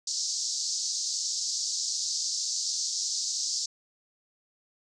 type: band-pass noise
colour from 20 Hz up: pink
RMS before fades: -31 dBFS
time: 0.07-3.66 s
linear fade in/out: 5 ms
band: 4500 to 7100 Hz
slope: 48 dB/octave
effects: resampled to 22050 Hz